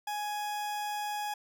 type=tone; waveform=40% pulse; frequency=834 Hz; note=G#5; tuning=7 cents sharp; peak=-32 dBFS; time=0.07-1.34 s; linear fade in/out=5 ms; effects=none